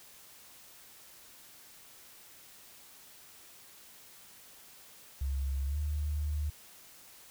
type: tone with pitch glide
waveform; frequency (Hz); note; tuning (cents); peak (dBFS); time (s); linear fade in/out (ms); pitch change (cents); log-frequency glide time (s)
sine; 68 to 74.58; C#2 to D2; -33 to +27; -30; 5.21-6.5; 5; +160; 5.65-5.78
effects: white hiss -55 dBFS RMS until 7.3 s